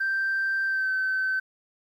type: tone with pitch glide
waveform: sine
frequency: 1568 to 1534 Hz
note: G6 to G6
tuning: 0 to -38 cents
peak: -22 dBFS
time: 0-1.4 s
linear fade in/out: 10 ms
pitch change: -38 cents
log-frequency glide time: 0.66-0.91 s
effects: tanh soft clip ceiling -20 dBFS + 10-bit